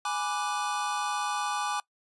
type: chord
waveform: square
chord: G# half-diminished seventh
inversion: none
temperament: equal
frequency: 830.6 / 987.8 / 1174.7 / 1480 Hz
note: G#5 / B5 / D6 / F#6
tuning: 0 / 0 / 0 / 0 cents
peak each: -33 / -38 / -33 / -39 dBFS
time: 0.05-1.8 s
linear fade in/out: 2 ms
effects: noise-tail reverb RT60 0.1 s tail -22 dB re dry + resampled to 24000 Hz